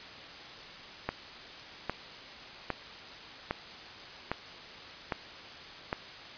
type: click train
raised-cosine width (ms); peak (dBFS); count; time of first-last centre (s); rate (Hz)
0.5; -15; 7; 1.09-5.929; 1.24
effects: white hiss -46 dBFS RMS until 6.37 s + resampled to 11025 Hz